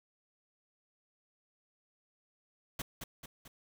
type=noise with echo; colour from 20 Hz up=pink; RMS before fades=-38 dBFS; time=2.79-2.82 s; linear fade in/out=5 ms; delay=220 ms; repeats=3; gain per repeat=-5 dB; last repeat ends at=3.48 s; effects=none